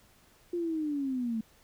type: linear sweep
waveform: sine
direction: down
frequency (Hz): 352.7 to 217.3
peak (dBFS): -29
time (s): 0.53-1.41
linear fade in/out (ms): 5
effects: pink hiss -62 dBFS RMS until 1.63 s